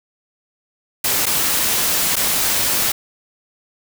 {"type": "noise with dropouts", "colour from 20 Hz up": "white", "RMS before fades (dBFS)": -18, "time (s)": [1.04, 2.92], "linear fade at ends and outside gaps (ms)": 5, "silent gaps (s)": [[1.257, 1.264], [2.157, 2.165]], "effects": []}